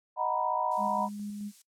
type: chord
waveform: sine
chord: B major seventh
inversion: first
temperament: equal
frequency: 622.3 / 740 / 932.3 / 987.8 Hz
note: D#5 / F#5 / A#5 / B5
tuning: 0 / 0 / 0 / 0 cents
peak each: -35 / -33 / -32 / -31 dBFS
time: 0.16-1.09 s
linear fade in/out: 50 ms
type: noise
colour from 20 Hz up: violet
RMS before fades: -47 dBFS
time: 0.71-1.62 s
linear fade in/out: 5 ms
type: tone with tremolo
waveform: sine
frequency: 205.9 Hz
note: G#3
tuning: 15 cents flat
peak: -34 dBFS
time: 0.77-1.52 s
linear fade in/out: 50 ms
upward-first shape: square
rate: 4.7 Hz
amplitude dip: 25%
effects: noise-tail reverb RT60 0.1 s tail -20 dB re dry + low-pass 8000 Hz 12 dB/octave